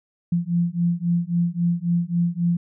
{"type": "beating tone pair", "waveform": "sine", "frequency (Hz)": [170.5, 174.2], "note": ["F3", "F3"], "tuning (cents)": [-41, -4], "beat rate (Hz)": 3.7, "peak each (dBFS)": -22, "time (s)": [0.32, 2.57], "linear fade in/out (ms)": 5, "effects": []}